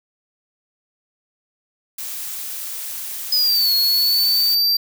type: noise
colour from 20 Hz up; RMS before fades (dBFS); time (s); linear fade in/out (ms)
blue; -29; 1.98-4.55; 5
type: linear two-way sweep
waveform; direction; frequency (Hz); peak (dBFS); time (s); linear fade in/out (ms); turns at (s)
square; down then up; 5040 to 4320 to 4708; -15; 3.32-4.77; 5; 3.74
effects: none